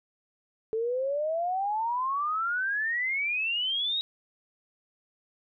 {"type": "exponential sweep", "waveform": "sine", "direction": "up", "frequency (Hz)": [435.3, 3841], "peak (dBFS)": -26, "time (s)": [0.73, 4.01], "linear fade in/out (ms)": 0, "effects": []}